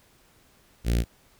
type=tone with notch filter; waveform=sawtooth; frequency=58.27 Hz; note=A#1; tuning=in tune; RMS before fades=-23 dBFS; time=0.84-1.05 s; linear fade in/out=50 ms; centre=1000 Hz; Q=0.56; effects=pink hiss -60 dBFS RMS until 1.39 s